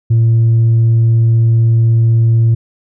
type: tone with tanh clipping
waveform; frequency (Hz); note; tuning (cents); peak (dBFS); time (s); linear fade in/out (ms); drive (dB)
triangle; 114.5; A#2; -31; -7; 0.1-2.55; 10; 6
effects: none